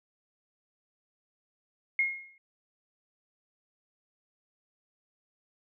sine tone with exponential decay, 2150 Hz, C7, 47 cents sharp, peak -21 dBFS, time 1.99-2.38 s, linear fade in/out 2 ms, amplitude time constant 84 ms, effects none

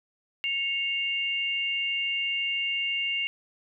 sine tone pair together, 2190 / 2794 Hz, C#7 / F7, -22 / 0 cents, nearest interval major third, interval 422 cents, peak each -31 / -27 dBFS, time 0.44-3.27 s, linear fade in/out 0 ms, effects none

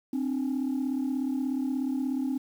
sine tone pair together, 261.6 / 298.3 Hz, C4 / D4, 0 / +27 cents, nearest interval major second, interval 227 cents, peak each -26 / -30 dBFS, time 0.13-2.38 s, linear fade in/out 5 ms, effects tanh soft clip ceiling -23 dBFS + 9-bit

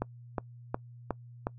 click train, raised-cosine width 1 ms, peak -16 dBFS, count 5, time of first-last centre 0.02-1.469 s, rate 2.76 Hz, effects noise-tail reverb RT60 0.1 s tail -24 dB re dry + added 120 Hz sine -47 dBFS peak until 1.58 s

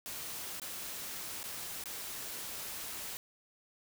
white noise with dropouts, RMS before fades -42 dBFS, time 0.06-3.17 s, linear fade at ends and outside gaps 0 ms, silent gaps 0.598-0.618 / 1.431-1.44 / 1.838-1.857 s, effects none

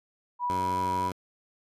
sine tone with vibrato, 974 Hz, B5, 24 cents flat, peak -26 dBFS, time 0.39-1.12 s, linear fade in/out 50 ms, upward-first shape triangle, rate 3.3 Hz, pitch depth 11 cents each way
10% pulse tone, 92.5 Hz, F#2, in tune, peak -25 dBFS, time 0.5-1.12 s, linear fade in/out 0 ms
effects resampled to 32000 Hz

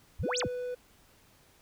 sine exponential two-way sweep, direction up then down, 51.2 to 8380 to 51.2 Hz, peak -30 dBFS, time 0.19-0.48 s, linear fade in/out 10 ms, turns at 0.39 s
triangle tone, 495.3 Hz, B4, 5 cents sharp, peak -31 dBFS, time 0.23-0.75 s, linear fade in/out 10 ms
effects pink hiss -62 dBFS RMS until 1.61 s

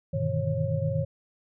sine tone cluster, 98.8 / 121.7 / 150.7 / 158.9 / 545 Hz, G2 / B2 / D3 / D#3 / C#5, +14 / -25 / +45 / +37 / -29 cents, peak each -31 dBFS, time 0.13-1.05 s, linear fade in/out 10 ms, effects none

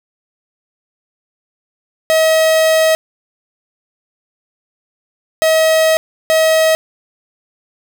45% pulse tone bursts at uneven times, 638 Hz, D#5, 43 cents sharp, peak -9 dBFS, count 3, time 2.1-2.95 / 5.42-5.97 / 6.3-6.75 s, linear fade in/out 0 ms, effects none

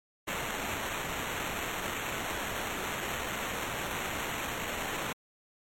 white noise with sample-and-hold, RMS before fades -35 dBFS, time 0.27-5.13 s, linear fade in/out 10 ms, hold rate 4900 Hz, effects MP3 64 kbps

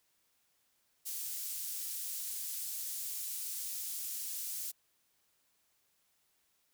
pink high-pass noise, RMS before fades -40 dBFS, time 1.05-4.72 s, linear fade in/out 20 ms, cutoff 8100 Hz, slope 12 dB/octave, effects white hiss -75 dBFS RMS until 6.73 s

